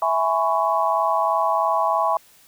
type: chord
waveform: sine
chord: C# minor seventh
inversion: first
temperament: equal with one note detuned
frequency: 659.3 / 830.6 / 1005.6 / 1108.7 Hz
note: E5 / G#5 / B5 / C#6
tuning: 0 / 0 / +31 / 0 cents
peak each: -23 dBFS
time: 0.02-2.17 s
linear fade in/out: 2 ms
effects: white hiss -53 dBFS RMS until 2.47 s